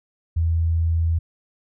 sine tone, 82.5 Hz, E2, 2 cents sharp, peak -17 dBFS, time 0.36-1.19 s, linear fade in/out 10 ms, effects none

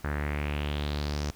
sawtooth tone with low-pass filter sweep, 73.42 Hz, D2, in tune, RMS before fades -31 dBFS, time 0.04-1.31 s, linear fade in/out 5 ms, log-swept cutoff 1600 to 6000 Hz, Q 3.6, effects pink hiss -54 dBFS RMS until 1.35 s

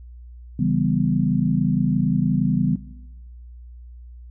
sine chord, C# half-diminished seventh, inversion none, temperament equal, 138.59 / 164.81 / 196 / 246.9 Hz, C#3 / E3 / G3 / B3, 0 / 0 / 0 / 0 cents, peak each -23 dBFS, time 0.59-2.76 s, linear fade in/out 5 ms, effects noise-tail reverb RT60 1.0 s tail -17 dB re dry + added 60 Hz sine -38 dBFS peak until 4.3 s

